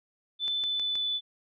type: tone with pitch glide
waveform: sine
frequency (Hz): 3518 to 3484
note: A7 to A7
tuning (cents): -1 to -18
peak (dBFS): -27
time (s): 0.39-1.21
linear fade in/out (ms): 50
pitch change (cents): -17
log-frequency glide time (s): 0.55-1.09
type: click train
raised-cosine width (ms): 0.2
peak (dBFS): -25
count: 4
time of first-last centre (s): 0.48-0.955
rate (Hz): 6.32
effects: none